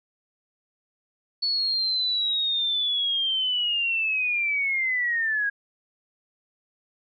sine linear sweep, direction down, 4435 to 1626 Hz, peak -22 dBFS, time 1.42-5.5 s, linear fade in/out 10 ms, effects none

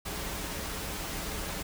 pink noise with comb filter, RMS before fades -36 dBFS, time 0.05-1.63 s, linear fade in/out 10 ms, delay 8.2 ms, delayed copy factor -0.5, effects none

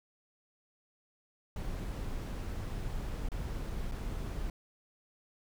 brown noise with dropouts, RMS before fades -37 dBFS, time 1.56-4.5 s, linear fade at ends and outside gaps 2 ms, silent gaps 3.287-3.317 / 3.914-3.92 s, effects none

